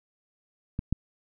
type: clicks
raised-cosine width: 5 ms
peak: -17 / -12 dBFS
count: 2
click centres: 0.791 / 0.926 s
effects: none